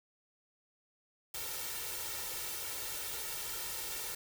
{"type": "noise with comb filter", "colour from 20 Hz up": "white", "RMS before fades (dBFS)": -40, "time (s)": [1.34, 4.15], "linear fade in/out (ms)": 5, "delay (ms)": 2.2, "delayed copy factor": 0.75, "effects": []}